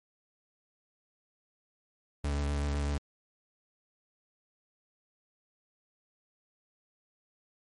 40% pulse tone with vibrato, 71.9 Hz, D2, 36 cents flat, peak -28 dBFS, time 2.24-2.98 s, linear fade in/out 5 ms, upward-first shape triangle, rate 7.9 Hz, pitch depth 21 cents each way, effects MP3 48 kbps

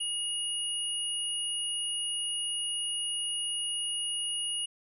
sine tone pair together, 2879 / 9684 Hz, F#7 / D#9, -48 / -48 cents, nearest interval octave + major sixth, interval 2100 cents, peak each -32 / -34 dBFS, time 0-4.66 s, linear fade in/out 10 ms, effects none

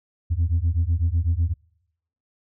sine beating tone pair, 80.2 / 88.2 Hz, E2 / F2, -47 / +18 cents, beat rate 8 Hz, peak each -20 dBFS, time 0.3-1.54 s, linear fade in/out 20 ms, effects noise-tail reverb RT60 0.8 s tail -26 dB re dry + tanh soft clip ceiling -15 dBFS

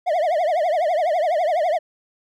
triangle tone with vibrato, 659.3 Hz, E5, in tune, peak -15 dBFS, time 0.06-1.79 s, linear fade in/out 20 ms, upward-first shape triangle, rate 12 Hz, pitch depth 230 cents each way, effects none

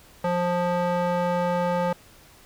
square tone with band-pass filter, 176.3 Hz, F3, 17 cents sharp, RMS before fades -24 dBFS, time 0.24-1.93 s, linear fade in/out 5 ms, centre 730 Hz, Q 1.3, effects pink hiss -52 dBFS RMS until 2.45 s

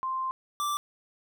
sine / square tone pair in turn, 1046.5 / 1172.6 Hz, C6 / D6, 0 / -3 cents, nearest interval major second, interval 197 cents, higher second, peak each -28 dBFS, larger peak neither, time 0.03-0.31 / 0.6-0.77 s, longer first, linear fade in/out 0 ms, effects none

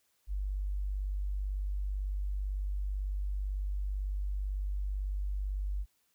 sine tone, 49 Hz, G1, in tune, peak -31 dBFS, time 0.27-5.86 s, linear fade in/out 50 ms, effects white hiss -74 dBFS RMS until 6.14 s

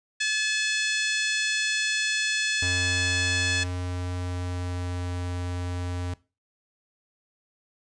harmonic tone, 860 Hz, A5, 40 cents flat, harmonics 2 / 3 / 4 / 5 / 6 / 7 / 8 / 9 / 10, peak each -26 / -30 / -32 / -34 / -36 / -37 / -38 / -39 / -40 dBFS, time 0.2-3.64 s, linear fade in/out 10 ms
square tone with pitch glide, 90.2 to 89.06 Hz, F#2 to F2, -44 to +34 cents, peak -29 dBFS, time 2.62-6.14 s, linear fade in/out 5 ms, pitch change -22 cents, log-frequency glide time 3.52-5.14 s
effects noise-tail reverb RT60 0.3 s tail -20 dB re dry + resampled to 22050 Hz

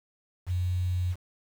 sine tone with quantisation, 90.2 Hz, F#2, 44 cents flat, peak -25 dBFS, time 0.46-1.16 s, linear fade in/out 50 ms, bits 8, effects none

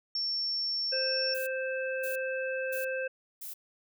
sine tone, 5440 Hz, F8, 46 cents flat, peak -29 dBFS, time 0.15-1.34 s, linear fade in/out 2 ms
harmonic tone, 523.3 Hz, C5, in tune, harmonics 1 / 3 / 5, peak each -32 / -36 / -40 dBFS, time 0.92-3.08 s, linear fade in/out 10 ms
violet noise bursts, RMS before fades -41 dBFS, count 4, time 1.34-3.54 s, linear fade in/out 10 ms, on 130 ms, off 560 ms
effects none

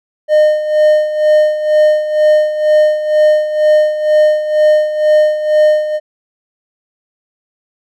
triangle tone with tremolo, 610 Hz, D#5, 34 cents flat, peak -3 dBFS, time 0.28-6 s, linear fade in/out 50 ms, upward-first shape sine, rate 2.1 Hz, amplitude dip 70%, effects none

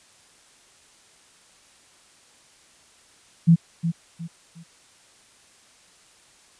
sine tone with echo, 167 Hz, E3, 23 cents sharp, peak -10 dBFS, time 3.47-3.56 s, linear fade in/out 20 ms, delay 360 ms, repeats 3, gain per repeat -10 dB, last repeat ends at 4.64 s, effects white hiss -55 dBFS RMS until 6.59 s + resampled to 22050 Hz

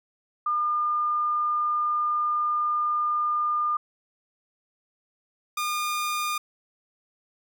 sine / sawtooth tone pair in turn, 1208 / 1213.3 Hz, D6 / D#6, +48 / -44 cents, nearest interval unison, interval 8 cents, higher second, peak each -22 dBFS, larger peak neither, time 0.46-3.77 / 5.57-6.38 s, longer first, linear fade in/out 5 ms, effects none

